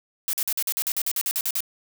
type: noise bursts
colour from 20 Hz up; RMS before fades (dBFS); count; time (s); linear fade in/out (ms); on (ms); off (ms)
blue; -25; 14; 0.28-1.605; 0; 51; 47
effects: none